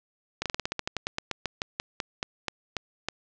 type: slowing click train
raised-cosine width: 0.2 ms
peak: -11 dBFS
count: 21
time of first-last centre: 0.42-3.086 s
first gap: 37 ms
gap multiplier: 1.12
effects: low-pass 7000 Hz 12 dB/octave